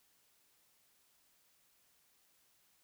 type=silence; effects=white hiss -72 dBFS RMS until 2.83 s